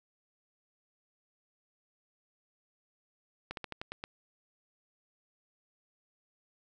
slowing click train, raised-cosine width 0.3 ms, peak -22 dBFS, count 7, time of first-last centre 3.51-4.039 s, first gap 62 ms, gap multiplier 1.14, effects none

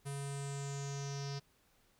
square tone with low-pass filter sweep, 140 Hz, C#3, 18 cents sharp, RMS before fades -41 dBFS, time 0.05-1.4 s, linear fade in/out 20 ms, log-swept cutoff 9900 to 5100 Hz, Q 6.2, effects pink hiss -71 dBFS RMS until 1.99 s

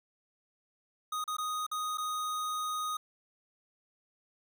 square tone with dropouts, 1244.5 Hz, D#6, in tune, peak -33 dBFS, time 1.12-2.97 s, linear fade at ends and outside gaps 5 ms, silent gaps 1.241-1.277 / 1.368-1.383 / 1.666-1.714 / 1.974-1.981 s, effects none

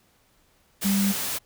sine tone in noise, 197.8 Hz, G3, 16 cents sharp, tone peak -20 dBFS, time 0.84-1.13 s, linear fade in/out 20 ms, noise white, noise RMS -29 dBFS, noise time 0.81-1.39 s, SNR +6 dB, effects pink hiss -63 dBFS RMS until 1.45 s

